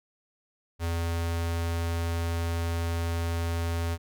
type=tone with notch filter; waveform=square; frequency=84 Hz; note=E2; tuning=33 cents sharp; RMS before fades=-29 dBFS; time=0.79-3.98 s; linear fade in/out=50 ms; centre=170 Hz; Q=0.88; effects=none